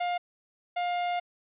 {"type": "tone pair in turn", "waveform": "45% pulse", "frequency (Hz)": [707, 707], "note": ["F5", "F5"], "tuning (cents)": [21, 21], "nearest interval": "unison", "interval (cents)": 0, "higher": "neither", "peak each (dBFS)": -27, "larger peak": "neither", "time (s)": [[0, 0.18], [0.76, 1.2]], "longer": "second", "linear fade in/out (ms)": 10, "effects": ["resampled to 8000 Hz"]}